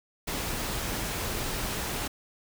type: noise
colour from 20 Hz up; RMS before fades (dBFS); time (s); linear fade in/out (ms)
pink; -32; 0.27-2.08; 10
effects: none